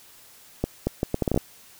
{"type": "accelerating click train", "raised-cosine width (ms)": 2, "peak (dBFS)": -9, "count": 10, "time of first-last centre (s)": [0.64, 1.376], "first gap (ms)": 230, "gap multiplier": 0.7, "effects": ["white hiss -51 dBFS RMS until 1.79 s"]}